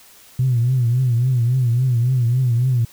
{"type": "tone with vibrato", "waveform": "sine", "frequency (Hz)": 123.47, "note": "B2", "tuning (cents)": 0, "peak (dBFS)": -13, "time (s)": [0.39, 2.85], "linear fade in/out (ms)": 5, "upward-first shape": "triangle", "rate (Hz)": 3.6, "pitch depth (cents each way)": 130, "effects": ["tanh soft clip ceiling -9 dBFS", "white hiss -47 dBFS RMS until 2.92 s"]}